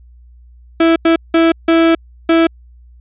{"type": "tone bursts at uneven times", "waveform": "35% pulse", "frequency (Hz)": 329.6, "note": "E4", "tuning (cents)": 0, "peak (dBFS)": -6, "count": 5, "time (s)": [[0.8, 0.96], [1.05, 1.16], [1.34, 1.52], [1.68, 1.95], [2.29, 2.47]], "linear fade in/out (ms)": 5, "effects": ["added 60 Hz sine -39 dBFS peak until 3 s", "resampled to 8000 Hz"]}